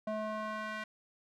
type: tone with band-pass filter sweep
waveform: square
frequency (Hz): 215.4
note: A3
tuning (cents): -37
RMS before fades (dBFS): -38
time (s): 0.07-0.84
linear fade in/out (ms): 5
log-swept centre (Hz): 650 to 1800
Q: 1.6
effects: none